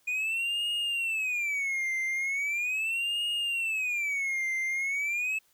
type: tone with vibrato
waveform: triangle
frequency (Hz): 2441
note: D#7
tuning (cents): -34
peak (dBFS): -26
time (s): 0.07-5.39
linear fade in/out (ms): 10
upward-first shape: sine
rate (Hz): 0.39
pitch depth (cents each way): 270
effects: white hiss -67 dBFS RMS until 5.53 s